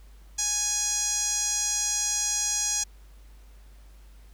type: tone with band-pass filter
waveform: sawtooth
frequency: 830 Hz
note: G#5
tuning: 1 cent flat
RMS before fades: -27 dBFS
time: 0.38-2.84 s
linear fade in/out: 10 ms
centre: 6500 Hz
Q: 6
effects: added 50 Hz sine -47 dBFS peak until 4.33 s + pink hiss -61 dBFS RMS until 4.33 s